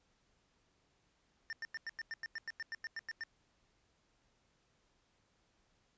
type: tone bursts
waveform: square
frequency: 1802 Hz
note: A6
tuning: 41 cents sharp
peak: -40 dBFS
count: 15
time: 1.5-3.236 s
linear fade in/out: 0 ms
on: 28 ms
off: 94 ms
effects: pink hiss -75 dBFS RMS until 5.97 s + resampled to 16000 Hz